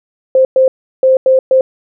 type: tone bursts at uneven times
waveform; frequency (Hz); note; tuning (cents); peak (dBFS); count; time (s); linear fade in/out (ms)
sine; 523.3; C5; 0; -5; 5; 0.35-0.45 / 0.56-0.68 / 1.03-1.17 / 1.26-1.39 / 1.51-1.61; 2
effects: none